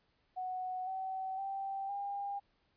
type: tone with pitch steps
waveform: sine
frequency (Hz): 740 / 760.4 / 781.3 / 802.8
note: F#5 / F#5 / G5 / G5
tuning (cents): 0 / +47 / -6 / +41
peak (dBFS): -36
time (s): 0.36-2.4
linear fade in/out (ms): 20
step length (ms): 510
effects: pink hiss -75 dBFS RMS until 2.76 s + resampled to 11025 Hz